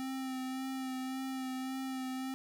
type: tone with vibrato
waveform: square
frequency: 261.6 Hz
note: C4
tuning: in tune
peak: -37 dBFS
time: 0-2.34 s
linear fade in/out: 0 ms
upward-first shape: sine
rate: 1.8 Hz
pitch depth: 20 cents each way
effects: none